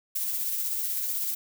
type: noise with tremolo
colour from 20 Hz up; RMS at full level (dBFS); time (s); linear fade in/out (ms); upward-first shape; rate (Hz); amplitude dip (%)
violet; -28; 0.15-1.35; 10; triangle; 16; 35
effects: none